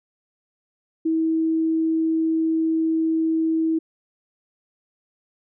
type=tone; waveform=sine; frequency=322.5 Hz; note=E4; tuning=38 cents flat; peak=-18 dBFS; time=1.05-3.79 s; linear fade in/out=10 ms; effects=none